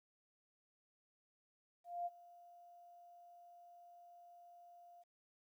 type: tone with ADSR envelope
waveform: sine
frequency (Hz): 698.5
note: F5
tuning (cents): 0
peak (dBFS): -37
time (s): 1.84-5.04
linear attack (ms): 220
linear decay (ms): 33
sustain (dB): -21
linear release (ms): 24
effects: 13-bit